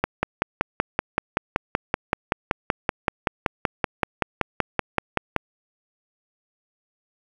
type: click train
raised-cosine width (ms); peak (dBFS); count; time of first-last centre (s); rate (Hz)
0.5; -4; 29; 0.04-5.363; 5.26
effects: 7-bit